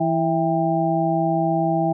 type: harmonic tone with a mistuned harmonic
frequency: 164.81 Hz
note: E3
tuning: in tune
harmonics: 1 / 2 / 4 / 5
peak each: -23 / -23 / -23 / -23 dBFS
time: 0-1.93 s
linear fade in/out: 10 ms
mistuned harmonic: 5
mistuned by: -61 cents
effects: none